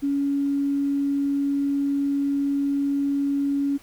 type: tone with tanh clipping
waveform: triangle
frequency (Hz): 280.7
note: C#4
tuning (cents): +22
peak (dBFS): -20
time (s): 0.02-3.78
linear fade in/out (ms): 20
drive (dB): 3
effects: pink hiss -52 dBFS RMS until 3.82 s